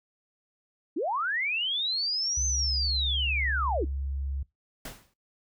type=linear two-way sweep; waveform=sine; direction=up then down; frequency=259.7 to 6240 to 266.4 Hz; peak=-26 dBFS; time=0.96-3.85 s; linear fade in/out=10 ms; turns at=2.46 s
type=tone; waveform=sine; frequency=68.6 Hz; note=C#2; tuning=17 cents flat; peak=-29 dBFS; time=2.37-4.43 s; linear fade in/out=5 ms
type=noise with exponential decay; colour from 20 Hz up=pink; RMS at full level=-36 dBFS; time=4.85-5.14 s; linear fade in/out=5 ms; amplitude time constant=63 ms
effects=noise-tail reverb RT60 0.2 s tail -22 dB re dry